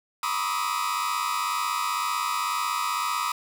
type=tone cluster; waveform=40% pulse; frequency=953 / 1013 / 1148 / 1244 / 1306 Hz; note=A#5 / B5 / D6 / D#6 / E6; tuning=+38 / +44 / -40 / -1 / -17 cents; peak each=-33 / -32 / -31 / -28 / -34 dBFS; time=0.23-3.32 s; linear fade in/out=2 ms; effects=none